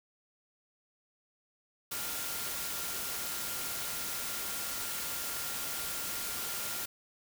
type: tone in noise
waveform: sine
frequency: 1396.9 Hz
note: F6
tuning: in tune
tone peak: -48 dBFS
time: 1.91-6.86 s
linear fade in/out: 10 ms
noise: white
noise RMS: -37 dBFS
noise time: 1.91-6.86 s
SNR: -14 dB
effects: none